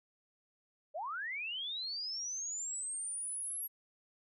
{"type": "linear sweep", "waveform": "sine", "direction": "up", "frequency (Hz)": [550, 11490], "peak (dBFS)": -37, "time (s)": [0.94, 3.68], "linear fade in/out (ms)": 20, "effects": []}